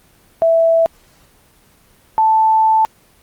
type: tone pair in turn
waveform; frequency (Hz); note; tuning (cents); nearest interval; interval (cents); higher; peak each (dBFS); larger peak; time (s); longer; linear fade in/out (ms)
sine; 659.3 / 880.1; E5 / A5; 0 / 0; perfect fourth; 500; second; -9; neither; 0.42-0.86 / 2.18-2.85; second; 0
effects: pink hiss -51 dBFS RMS until 3.22 s + Opus 24 kbps